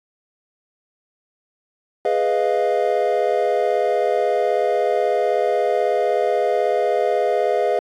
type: chord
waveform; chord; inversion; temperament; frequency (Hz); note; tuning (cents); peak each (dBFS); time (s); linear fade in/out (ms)
triangle; F half-diminished seventh; first; equal; 415.3 / 493.9 / 622.3 / 698.5; Ab4 / Cb5 / Eb5 / F5; 0 / 0 / 0 / 0; -20; 2.05-7.79; 2
effects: AAC 64 kbps